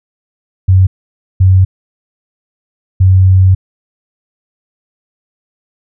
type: tone bursts at uneven times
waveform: sine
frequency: 93.9 Hz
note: F#2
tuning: 26 cents sharp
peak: -3 dBFS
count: 3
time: 0.68-0.87 / 1.4-1.65 / 3-3.55 s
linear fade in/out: 10 ms
effects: none